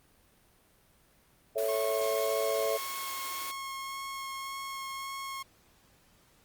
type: chord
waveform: sine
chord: A major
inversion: none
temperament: equal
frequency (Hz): 440 / 554.4 / 659.3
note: A4 / C#5 / E5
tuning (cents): 0 / 0 / 0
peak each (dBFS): -32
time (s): 1.55-2.78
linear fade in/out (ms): 20
type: high-pass noise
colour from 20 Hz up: white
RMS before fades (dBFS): -41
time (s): 1.58-3.51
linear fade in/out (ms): 0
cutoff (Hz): 260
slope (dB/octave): 48
type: tone with vibrato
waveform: sawtooth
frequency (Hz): 1086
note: C#6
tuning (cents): -36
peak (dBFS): -33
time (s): 1.68-5.43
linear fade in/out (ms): 10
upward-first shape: sine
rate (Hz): 1.8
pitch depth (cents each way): 8
effects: pink hiss -64 dBFS RMS until 6.44 s + Opus 32 kbps